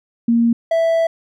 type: tone pair in turn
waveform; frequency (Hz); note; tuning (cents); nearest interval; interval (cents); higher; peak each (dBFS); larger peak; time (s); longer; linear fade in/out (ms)
sine / triangle; 233.1 / 659.3; A#3 / E5; 0 / 0; octave + tritone; 1800; second; -11; neither; 0.28-0.53 / 0.71-1.07; second; 5
effects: none